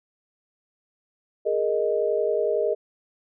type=chord; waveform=sine; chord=Ab suspended second; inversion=none; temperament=equal; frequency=415.3 / 466.2 / 622.3 Hz; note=Ab4 / Bb4 / Eb5; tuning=0 / 0 / 0 cents; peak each=-25 dBFS; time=1.45-2.75 s; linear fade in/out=20 ms; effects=none